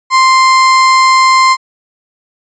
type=tone; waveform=35% pulse; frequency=1046.5 Hz; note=C6; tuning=in tune; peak=-3 dBFS; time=0.1-1.57 s; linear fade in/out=50 ms; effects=resampled to 16000 Hz